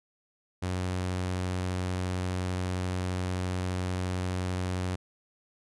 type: tone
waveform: sawtooth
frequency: 91.5 Hz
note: F#2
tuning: 19 cents flat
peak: -25 dBFS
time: 0.62-4.96 s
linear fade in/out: 10 ms
effects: resampled to 24000 Hz